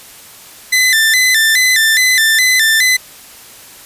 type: tone with vibrato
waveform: sawtooth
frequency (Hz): 1895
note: A#6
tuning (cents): +28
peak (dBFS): -5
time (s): 0.72-2.97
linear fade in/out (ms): 10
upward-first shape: square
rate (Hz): 2.4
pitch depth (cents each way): 110
effects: white hiss -37 dBFS RMS until 3.85 s + resampled to 32000 Hz